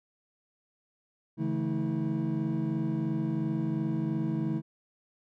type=tone cluster; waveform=triangle; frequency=141.6 / 164.5 / 218.1 / 321.8 Hz; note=C#3 / E3 / A3 / E4; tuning=+37 / -3 / -15 / -42 cents; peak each=-31 dBFS; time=1.37-4.62 s; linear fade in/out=50 ms; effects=tanh soft clip ceiling -16 dBFS